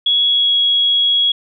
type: tone with pitch glide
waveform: sine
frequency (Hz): 3350 to 3325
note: G#7 to G#7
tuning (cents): +14 to +1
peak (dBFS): -11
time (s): 0.06-1.32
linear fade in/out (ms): 5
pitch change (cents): -13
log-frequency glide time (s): 0.26-0.55
effects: none